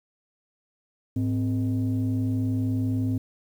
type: tone pair together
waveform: sine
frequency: 106.26 / 258.5 Hz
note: G#2 / C4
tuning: +40 / -21 cents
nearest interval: octave + minor third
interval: 1539 cents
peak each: -23 / -24 dBFS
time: 1.16-3.18 s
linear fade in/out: 5 ms
effects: tanh soft clip ceiling -19 dBFS + 9-bit